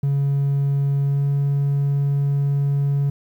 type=tone with pitch glide; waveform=triangle; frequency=140 to 140.97 Hz; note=C#3 to C#3; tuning=+18 to +29 cents; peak=-14 dBFS; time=0.03-3.1 s; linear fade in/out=5 ms; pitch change=+11 cents; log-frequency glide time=1.06-1.27 s; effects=tanh soft clip ceiling -11 dBFS + 9-bit